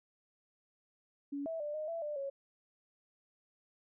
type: tone with pitch steps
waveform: sine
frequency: 283 / 653 / 592 / 616 / 667 / 595 / 552 Hz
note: C#4 / E5 / D5 / D#5 / E5 / D5 / C#5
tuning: +36 / -17 / +14 / -17 / +20 / +22 / -7 cents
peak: -36 dBFS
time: 1.32-2.3 s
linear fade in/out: 10 ms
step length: 140 ms
effects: none